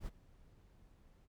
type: noise with ADSR envelope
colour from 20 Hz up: brown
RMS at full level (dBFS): -42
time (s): 0-1.28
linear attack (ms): 64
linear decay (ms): 35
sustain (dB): -21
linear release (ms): 42
effects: none